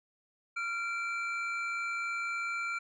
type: tone pair together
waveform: triangle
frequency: 1382.2 / 2338 Hz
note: F6 / D7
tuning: -18 / -8 cents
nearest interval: major sixth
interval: 910 cents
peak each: -33 / -34 dBFS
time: 0.56-2.79 s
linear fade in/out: 10 ms
effects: resampled to 22050 Hz